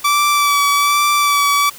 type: tone with vibrato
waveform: sawtooth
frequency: 1156 Hz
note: D6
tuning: 28 cents flat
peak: -8 dBFS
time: 0.04-1.7 s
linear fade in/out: 10 ms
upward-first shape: sine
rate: 1.2 Hz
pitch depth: 22 cents each way
effects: white hiss -37 dBFS RMS until 1.78 s